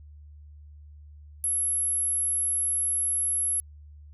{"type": "tone", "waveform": "sine", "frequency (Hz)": 11175, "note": "F9", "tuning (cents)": 0, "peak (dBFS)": -21, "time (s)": [1.44, 3.6], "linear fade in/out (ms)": 0, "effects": ["tanh soft clip ceiling -23 dBFS", "added 74 Hz sine -45 dBFS peak until 4.13 s"]}